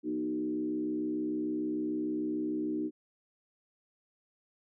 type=tone with frequency modulation; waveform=sine; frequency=307.8 Hz; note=D#4; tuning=19 cents flat; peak=-30 dBFS; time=0.03-2.91 s; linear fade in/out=50 ms; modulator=66.7 Hz; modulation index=0.87; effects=none